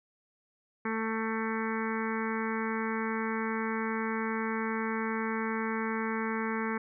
harmonic tone, 222.5 Hz, A3, 20 cents sharp, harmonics 1 / 2 / 4 / 5 / 6 / 7 / 8 / 9 / 10, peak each -33 / -36 / -39 / -40 / -41 / -41 / -42 / -43 / -43 dBFS, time 0.85-6.78 s, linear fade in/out 5 ms, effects none

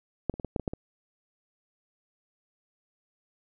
clicks, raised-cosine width 2 ms, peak -12 / -28 / -22 / -19 / -13 / -19 / -15 / -21 dBFS, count 8, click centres 0.297 / 0.34 / 0.398 / 0.447 / 0.562 / 0.597 / 0.678 / 0.735 s, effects none

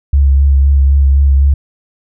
sine tone with vibrato, 69.1 Hz, C#2, 5 cents flat, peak -5 dBFS, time 0.13-1.54 s, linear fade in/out 5 ms, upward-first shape sine, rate 3.9 Hz, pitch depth 27 cents each way, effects none

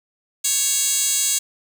10% pulse tone with high-pass filter, 554.4 Hz, C#5, in tune, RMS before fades -20 dBFS, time 0.44-1.39 s, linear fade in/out 10 ms, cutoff 6000 Hz, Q 3.6, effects none

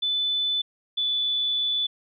sine tone pair in turn, 3500 / 3474 Hz, A7 / A7, -10 / -23 cents, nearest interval unison, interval 13 cents, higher first, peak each -22 dBFS, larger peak neither, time 0.02-0.62 / 0.97-1.87 s, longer second, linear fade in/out 10 ms, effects none

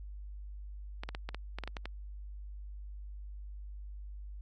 clicks, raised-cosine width 0.3 ms, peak -23 dBFS, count 10, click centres 1.035 / 1.09 / 1.149 / 1.29 / 1.346 / 1.586 / 1.637 / 1.676 / 1.768 / 1.856 s, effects added 50 Hz sine -42 dBFS peak until 4.41 s + AAC 32 kbps

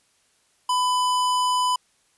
square tone, 1000 Hz, B5, 21 cents sharp, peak -20 dBFS, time 0.69-1.76 s, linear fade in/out 5 ms, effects white hiss -64 dBFS RMS until 2.17 s + resampled to 24000 Hz

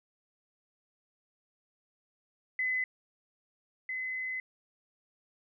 sine tone pair in turn, 2022 / 2033 Hz, B6 / B6, +40 / +50 cents, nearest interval unison, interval 10 cents, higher second, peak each -28 / -33 dBFS, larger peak first, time 2.59-2.84 / 3.89-4.4 s, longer second, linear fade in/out 2 ms, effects none

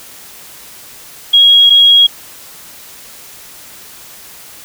sine tone pair in turn, 3297 / 3297 Hz, G#7 / G#7, -13 / -13 cents, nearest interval unison, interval 0 cents, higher neither, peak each -3 dBFS, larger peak neither, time 1.33-1.7 / 1.7-2.07 s, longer neither, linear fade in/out 10 ms, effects white hiss -35 dBFS RMS until 4.64 s

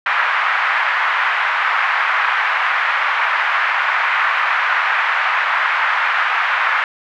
white band-pass noise, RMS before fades -17 dBFS, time 0.06-6.84 s, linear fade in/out 2 ms, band 930 to 2000 Hz, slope 24 dB/octave, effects none

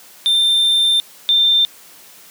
triangle / sine tone pair in turn, 3586 / 3586 Hz, A7 / A7, +32 / +32 cents, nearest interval unison, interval 0 cents, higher neither, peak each -10 dBFS, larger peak neither, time 0.26-1 / 1.29-1.65 s, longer first, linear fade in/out 0 ms, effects white hiss -43 dBFS RMS until 2.3 s + high-pass 150 Hz 12 dB/octave

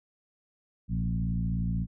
sine tone with frequency modulation, 119.5 Hz, A#2, 43 cents sharp, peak -26 dBFS, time 0.88-1.87 s, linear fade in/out 50 ms, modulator 56.5 Hz, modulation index 1.5, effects none

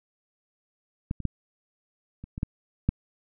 clicks, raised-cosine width 5 ms, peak -16 / -24 / -12 / -27 / -22 / -13 / -9 dBFS, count 7, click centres 1.111 / 1.203 / 1.253 / 2.24 / 2.379 / 2.431 / 2.89 s, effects none

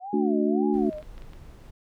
sine tone with vibrato, 711 Hz, F5, 31 cents sharp, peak -33 dBFS, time 0-1.03 s, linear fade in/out 50 ms, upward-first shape sine, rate 1.8 Hz, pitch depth 270 cents each way
harmonic tone, 73.6 Hz, D2, 4 cents sharp, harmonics 3 / 4 / 5, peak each -25 / -25 / -25 dBFS, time 0.13-0.9 s, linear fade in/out 5 ms
brown noise, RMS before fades -44 dBFS, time 0.73-1.71 s, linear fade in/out 10 ms
clicks, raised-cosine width 0.3 ms, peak -34 dBFS, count 6, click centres 0.929 / 0.984 / 1.027 / 1.18 / 1.221 / 1.334 s
effects none

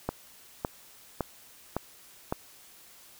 click train, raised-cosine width 1 ms, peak -14 dBFS, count 5, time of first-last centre 0.09-2.325 s, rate 1.79 Hz, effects white hiss -54 dBFS RMS until 3.19 s

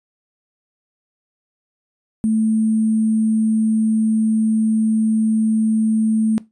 sine tone with sample-and-hold, 220 Hz, A3, in tune, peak -14 dBFS, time 2.24-6.38 s, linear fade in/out 0 ms, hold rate 8820 Hz, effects noise-tail reverb RT60 0.2 s tail -19 dB re dry + resampled to 24000 Hz

